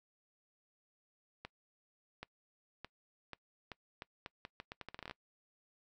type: accelerating click train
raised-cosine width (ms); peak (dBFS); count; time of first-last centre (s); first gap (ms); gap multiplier
0.3; -28; 19; 1.45-5.111; 780; 0.79
effects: noise-tail reverb RT60 0.1 s tail -23 dB re dry